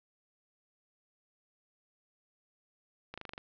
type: slowing click train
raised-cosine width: 0.3 ms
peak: -26 dBFS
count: 7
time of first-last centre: 3.14-3.379 s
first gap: 36 ms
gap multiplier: 1.04
effects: low-pass 5000 Hz 12 dB/octave